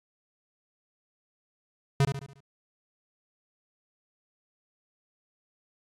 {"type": "tone with echo", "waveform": "square", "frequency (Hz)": 138.59, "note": "C#3", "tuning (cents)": 0, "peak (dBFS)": -20, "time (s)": [2, 2.05], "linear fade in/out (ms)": 2, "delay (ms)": 71, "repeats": 5, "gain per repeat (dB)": -7, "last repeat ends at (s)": 2.405, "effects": ["low-pass 9000 Hz 12 dB/octave", "AAC 48 kbps"]}